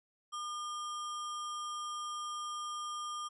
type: tone with sample-and-hold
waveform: sine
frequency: 1205 Hz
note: D6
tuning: 44 cents sharp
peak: -37 dBFS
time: 0.32-3.29 s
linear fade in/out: 20 ms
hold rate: 4410 Hz
effects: resampled to 24000 Hz